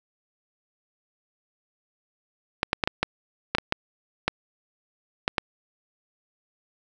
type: clicks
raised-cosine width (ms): 0.3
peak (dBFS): -5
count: 11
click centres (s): 2.631 / 2.731 / 2.838 / 2.875 / 3.03 / 3.55 / 3.584 / 3.724 / 4.28 / 5.279 / 5.382
effects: none